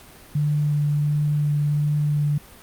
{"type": "tone with vibrato", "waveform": "sine", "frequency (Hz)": 147.7, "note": "D3", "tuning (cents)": 10, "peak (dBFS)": -18, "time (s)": [0.35, 2.38], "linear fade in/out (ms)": 5, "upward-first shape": "sine", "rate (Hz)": 1.4, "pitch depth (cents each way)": 10, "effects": ["pink hiss -46 dBFS RMS until 2.62 s", "Opus 48 kbps"]}